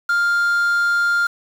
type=tone with quantisation; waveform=triangle; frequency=1400 Hz; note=F6; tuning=4 cents sharp; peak=-13 dBFS; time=0.09-1.27 s; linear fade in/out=5 ms; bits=6; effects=none